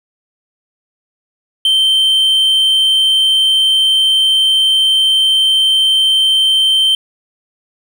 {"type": "tone", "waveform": "triangle", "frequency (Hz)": 3116, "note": "G7", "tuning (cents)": -11, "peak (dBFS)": -7, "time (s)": [1.65, 6.95], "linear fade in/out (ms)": 2, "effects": []}